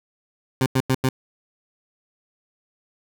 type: tone bursts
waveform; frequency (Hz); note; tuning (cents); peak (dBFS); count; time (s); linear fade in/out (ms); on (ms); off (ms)
20% pulse; 130.81; C3; 0; -12; 4; 0.61-1.09; 2; 51; 92
effects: none